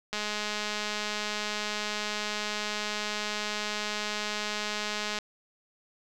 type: click train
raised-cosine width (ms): 0.2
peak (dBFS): -15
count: 1063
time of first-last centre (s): 0.13-5.187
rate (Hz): 210
effects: none